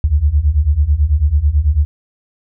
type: beating tone pair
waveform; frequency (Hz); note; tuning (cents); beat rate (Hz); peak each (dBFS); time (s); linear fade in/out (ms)
sine; 68.8 / 77.9; C#2 / D#2; -12 / +3; 9.1; -14 / -12; 0.04-1.85; 0
effects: none